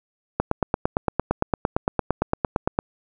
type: click train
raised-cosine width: 1 ms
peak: -5 dBFS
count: 22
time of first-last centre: 0.4-2.789 s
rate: 8.79 Hz
effects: none